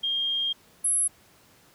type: tone pair in turn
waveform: sine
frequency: 3218 / 10880 Hz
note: G7 / F9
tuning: +45 / -46 cents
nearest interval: octave + major sixth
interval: 2109 cents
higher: second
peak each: -24 / -21 dBFS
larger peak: second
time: 0.03-0.53 / 0.84-1.08 s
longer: first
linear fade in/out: 10 ms
effects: pink hiss -57 dBFS RMS until 1.74 s + high-pass 80 Hz 12 dB/octave